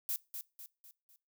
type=noise with echo; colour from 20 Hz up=violet; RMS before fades=-35 dBFS; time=0.09-0.16 s; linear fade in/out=0 ms; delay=250 ms; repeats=4; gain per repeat=-7 dB; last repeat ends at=1.16 s; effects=noise-tail reverb RT60 0.3 s tail -22 dB re dry